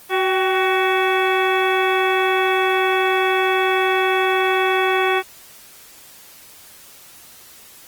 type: harmonic tone with a mistuned harmonic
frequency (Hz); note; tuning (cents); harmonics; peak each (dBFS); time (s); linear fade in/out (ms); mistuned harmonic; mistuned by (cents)
374.1; F#4; +19; 1 / 2 / 3 / 4 / 5 / 6 / 7 / 9; -19 / -22 / -24 / -25 / -26 / -27 / -27 / -29; 0.09-5.23; 50; 2; +54
effects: white hiss -44 dBFS RMS until 7.87 s + Opus 24 kbps